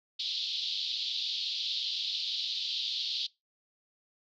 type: band-pass noise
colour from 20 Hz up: pink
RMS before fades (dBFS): -34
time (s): 0.19-3.27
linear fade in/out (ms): 10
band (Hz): 3300 to 4500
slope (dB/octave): 48
effects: noise-tail reverb RT60 0.2 s tail -21 dB re dry